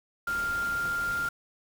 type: tone in noise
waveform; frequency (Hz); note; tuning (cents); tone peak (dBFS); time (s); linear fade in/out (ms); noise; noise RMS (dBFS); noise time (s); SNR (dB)
sine; 1396.9; F6; 0; -27; 0.27-1.29; 5; pink; -41; 0.27-1.29; +11
effects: none